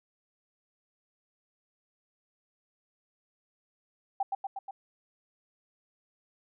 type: tone with echo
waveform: sine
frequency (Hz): 784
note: G5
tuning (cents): 0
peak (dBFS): -25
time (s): 4.2-4.23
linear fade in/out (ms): 5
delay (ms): 120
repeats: 4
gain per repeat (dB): -3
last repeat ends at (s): 4.71
effects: none